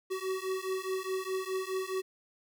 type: beating tone pair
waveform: square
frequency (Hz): 375.3 / 380.1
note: F#4 / F#4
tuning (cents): +25 / +47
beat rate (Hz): 4.8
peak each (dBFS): -36 / -36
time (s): 0.1-2.02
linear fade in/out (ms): 20
effects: 12-bit